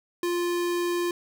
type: tone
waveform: square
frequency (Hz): 349.2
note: F4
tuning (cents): 0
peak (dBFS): -25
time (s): 0.23-1.11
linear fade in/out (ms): 2
effects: none